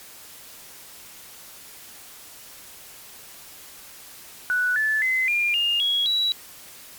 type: tone with pitch steps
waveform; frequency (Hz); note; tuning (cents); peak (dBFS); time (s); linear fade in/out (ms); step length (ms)
sine; 1480 / 1739.8 / 2045 / 2404 / 2826 / 3322 / 3906; F#6 / A6 / C7 / D7 / F7 / G#7 / B7; 0 / -20 / -40 / +40 / +20 / 0 / -20; -19; 4.5-6.32; 0; 260
effects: white hiss -44 dBFS RMS until 6.98 s + MP3 96 kbps